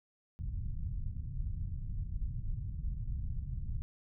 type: low-pass noise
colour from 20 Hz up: pink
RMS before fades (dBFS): -37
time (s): 0.39-3.82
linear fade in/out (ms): 0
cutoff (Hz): 130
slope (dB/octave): 24
effects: none